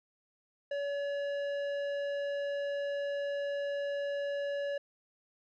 sine tone with tanh clipping, 568 Hz, C#5, 42 cents sharp, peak -34 dBFS, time 0.71-4.78 s, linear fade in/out 5 ms, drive 12 dB, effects none

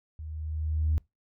sine tone with level ramp, 77.78 Hz, D#2, in tune, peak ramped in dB -37 to -20 dBFS, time 0.19-0.98 s, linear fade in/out 0 ms, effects noise-tail reverb RT60 0.2 s tail -25 dB re dry + tanh soft clip ceiling -18 dBFS

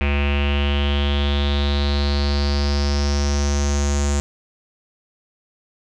square tone with low-pass filter sweep, 71.4 Hz, D2, 48 cents flat, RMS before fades -19 dBFS, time 0.01-4.2 s, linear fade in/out 0 ms, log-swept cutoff 2500 to 7200 Hz, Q 6.3, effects none

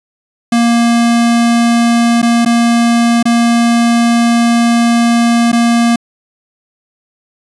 square tone with dropouts, 234.5 Hz, A#3, 11 cents sharp, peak -8 dBFS, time 0.52-5.96 s, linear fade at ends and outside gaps 5 ms, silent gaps 2.218-2.227 / 2.45-2.459 / 3.228-3.254 / 5.518-5.528 s, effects resampled to 24000 Hz

